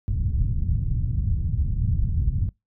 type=low-pass noise; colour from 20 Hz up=white; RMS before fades=-23 dBFS; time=0.08-2.49 s; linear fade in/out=0 ms; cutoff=120 Hz; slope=24 dB/octave; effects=noise-tail reverb RT60 0.2 s tail -25 dB re dry